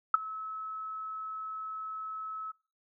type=tone with ADSR envelope; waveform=sine; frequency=1295 Hz; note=E6; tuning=31 cents flat; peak=-15 dBFS; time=0.14-2.52 s; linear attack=3 ms; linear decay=14 ms; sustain=-21 dB; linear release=14 ms; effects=noise-tail reverb RT60 0.4 s tail -24 dB re dry